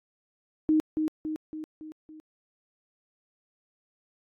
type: tone with echo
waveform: sine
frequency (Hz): 311.1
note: D#4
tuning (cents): 0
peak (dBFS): -19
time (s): 0.69-0.8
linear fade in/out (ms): 0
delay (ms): 280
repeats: 5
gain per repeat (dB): -5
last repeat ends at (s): 2.2
effects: AAC 64 kbps